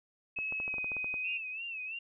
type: tone with pitch glide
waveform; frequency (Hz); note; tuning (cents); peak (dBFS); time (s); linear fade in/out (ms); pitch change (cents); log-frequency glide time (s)
sine; 2574 to 2511; E7 to D#7; -42 to +15; -33; 0.36-1.38; 10; -43; 0.6-0.8
type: clicks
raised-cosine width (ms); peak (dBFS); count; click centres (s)
1; -31; 11; 0.388 / 0.524 / 0.601 / 0.679 / 0.741 / 0.783 / 0.844 / 0.918 / 0.967 / 1.044 / 1.141
type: tone with vibrato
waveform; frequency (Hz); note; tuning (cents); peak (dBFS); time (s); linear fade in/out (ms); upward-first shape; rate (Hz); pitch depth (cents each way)
sine; 2638; E7; +1; -37; 1.24-1.99; 5; sine; 3; 97
effects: none